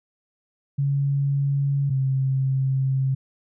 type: tone pair in turn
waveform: sine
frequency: 140 / 133.53 Hz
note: C#3 / C3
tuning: +18 / +36 cents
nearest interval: minor second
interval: 82 cents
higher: first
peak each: -19 dBFS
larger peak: neither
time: 0.78-1.9 / 1.9-3.15 s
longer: second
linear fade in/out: 10 ms
effects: none